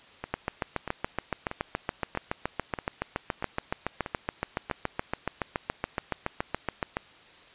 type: two click trains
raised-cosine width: 0.5 ms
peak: -18 / -12 dBFS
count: 8 / 48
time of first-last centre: 0.24-4.699 / 0.34-6.969 s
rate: 1.57 / 7.09 Hz
effects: white hiss -53 dBFS RMS until 7.54 s + resampled to 8000 Hz